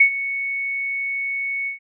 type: tone with ADSR envelope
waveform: sine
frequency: 2217 Hz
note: C#7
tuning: in tune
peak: -7 dBFS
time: 0-1.79 s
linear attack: 7 ms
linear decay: 87 ms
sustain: -15 dB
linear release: 120 ms
effects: none